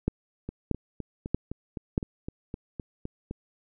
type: two click trains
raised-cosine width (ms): 3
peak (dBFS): -11 / -21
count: 4 / 12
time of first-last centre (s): 0.08-1.979 / 0.49-3.311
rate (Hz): 1.58 / 3.9
effects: none